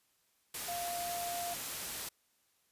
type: tone in noise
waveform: sine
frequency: 698 Hz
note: F5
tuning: 1 cent flat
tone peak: -37 dBFS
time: 0.68-1.54 s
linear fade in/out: 5 ms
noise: white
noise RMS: -40 dBFS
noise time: 0.54-2.09 s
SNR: 0 dB
effects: white hiss -74 dBFS RMS until 2.71 s + resampled to 32000 Hz